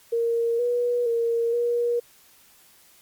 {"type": "tone with pitch steps", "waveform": "sine", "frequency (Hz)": [465, 484.3, 464.8, 476.5], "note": ["A#4", "B4", "A#4", "A#4"], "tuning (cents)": [-4, -34, -5, 38], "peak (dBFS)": -20, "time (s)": [0.12, 2], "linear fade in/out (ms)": 10, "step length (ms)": 470, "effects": ["white hiss -55 dBFS RMS until 3.01 s", "MP3 96 kbps"]}